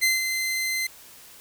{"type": "tone with ADSR envelope", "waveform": "sawtooth", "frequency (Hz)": 2068, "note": "C7", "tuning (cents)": -21, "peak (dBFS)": -14, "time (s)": [0.01, 0.87], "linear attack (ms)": 26, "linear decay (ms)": 170, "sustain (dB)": -7, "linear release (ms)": 6, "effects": ["white hiss -48 dBFS RMS until 1.4 s"]}